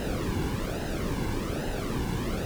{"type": "noise with flanger", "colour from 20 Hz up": "brown", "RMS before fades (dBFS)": -30, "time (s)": [0, 2.45], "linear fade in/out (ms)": 0, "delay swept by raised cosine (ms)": [0.87, 1.62], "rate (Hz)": 1.2, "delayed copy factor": -0.7, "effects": []}